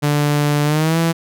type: tone with pitch glide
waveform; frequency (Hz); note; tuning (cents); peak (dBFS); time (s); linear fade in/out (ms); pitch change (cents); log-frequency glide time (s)
sawtooth; 146.83 to 165.77; D3 to E3; 0 to +10; -10; 0.02-1.13; 20; +210; 0.64-0.98
effects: none